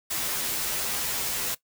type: noise with comb filter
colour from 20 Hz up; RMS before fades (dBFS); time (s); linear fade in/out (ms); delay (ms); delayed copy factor
white; -29; 0.1-1.55; 10; 11; -0.9
effects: noise-tail reverb RT60 0.1 s tail -18 dB re dry